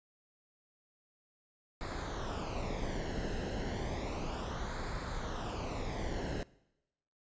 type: noise with flanger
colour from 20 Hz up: brown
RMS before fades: -38 dBFS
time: 1.81-6.43 s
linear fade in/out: 0 ms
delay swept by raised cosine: 0.34 to 0.86 ms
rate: 0.32 Hz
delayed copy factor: -0.65
effects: noise-tail reverb RT60 0.9 s tail -21 dB re dry + resampled to 16000 Hz